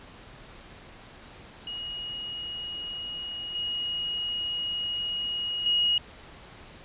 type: tone with level steps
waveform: sine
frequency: 2887 Hz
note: F#7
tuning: 43 cents flat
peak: -33 / -28 / -21 dBFS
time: 1.67-5.98 s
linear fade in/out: 2 ms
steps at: 3.55 / 5.66 s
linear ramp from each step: 2 ms
effects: pink hiss -48 dBFS RMS until 6.84 s + resampled to 8000 Hz